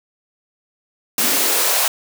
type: noise with high-pass filter sweep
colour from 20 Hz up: white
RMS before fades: -17 dBFS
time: 1.18-1.88 s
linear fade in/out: 2 ms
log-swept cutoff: 210 to 750 Hz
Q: 2.3
effects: none